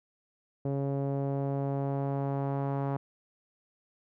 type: tone with low-pass filter sweep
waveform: sawtooth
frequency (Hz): 138.59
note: C#3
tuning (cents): 0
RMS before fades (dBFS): -31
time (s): 0.65-2.97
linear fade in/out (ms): 5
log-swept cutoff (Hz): 530 to 940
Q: 1.7
effects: none